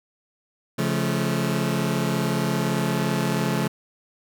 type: chord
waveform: sawtooth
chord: Db augmented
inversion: none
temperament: just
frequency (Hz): 138.59 / 173.24 / 216.5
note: Db3 / F3 / A3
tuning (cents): 0 / -14 / -28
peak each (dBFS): -22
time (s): 0.78-3.68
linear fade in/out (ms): 10
effects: none